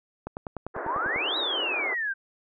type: click train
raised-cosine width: 1 ms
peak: -19 dBFS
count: 10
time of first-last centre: 0.27-1.161 s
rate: 10.1 Hz
type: band-pass noise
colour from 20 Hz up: pink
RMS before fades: -34 dBFS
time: 0.74-1.95 s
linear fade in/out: 20 ms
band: 320 to 1700 Hz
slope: 48 dB/octave
type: exponential two-way sweep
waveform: sine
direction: up then down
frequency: 851 to 3935 to 1536 Hz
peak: -26 dBFS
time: 0.86-2.14 s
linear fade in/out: 20 ms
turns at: 1.37 s
effects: none